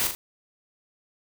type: noise with echo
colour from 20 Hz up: white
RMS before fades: -25 dBFS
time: 0-0.07 s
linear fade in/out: 0 ms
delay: 40 ms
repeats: 2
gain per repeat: -6 dB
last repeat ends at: 0.15 s
effects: none